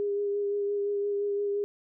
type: tone with vibrato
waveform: sine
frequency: 406.2 Hz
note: G#4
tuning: 38 cents flat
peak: -26 dBFS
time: 0-1.64 s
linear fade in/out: 0 ms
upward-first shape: sine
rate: 5.8 Hz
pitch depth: 17 cents each way
effects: none